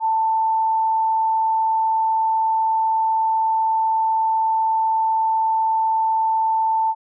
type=tone; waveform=sine; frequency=888 Hz; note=A5; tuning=16 cents sharp; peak=-16 dBFS; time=0-6.95 s; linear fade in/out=50 ms; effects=none